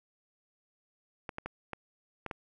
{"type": "clicks", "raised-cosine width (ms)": 0.5, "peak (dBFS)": -22, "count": 6, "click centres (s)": [1.292, 1.384, 1.46, 1.733, 2.263, 2.312], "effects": []}